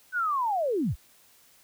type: linear sweep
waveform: sine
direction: down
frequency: 1526 to 35 Hz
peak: -24 dBFS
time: 0.12-0.96 s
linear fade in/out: 50 ms
effects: white hiss -59 dBFS RMS until 1.63 s